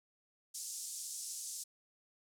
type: band-pass noise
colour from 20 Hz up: pink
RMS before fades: -44 dBFS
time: 0.54-1.64 s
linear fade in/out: 10 ms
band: 5900 to 10000 Hz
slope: 24 dB/octave
effects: none